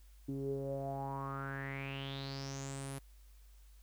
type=tone with low-pass filter sweep; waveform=sawtooth; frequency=136.8 Hz; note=C#3; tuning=23 cents flat; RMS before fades=-41 dBFS; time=0.28-2.99 s; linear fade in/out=10 ms; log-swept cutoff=310 to 11000 Hz; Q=7.8; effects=added 50 Hz sine -56 dBFS peak until 3.82 s + white hiss -70 dBFS RMS until 3.82 s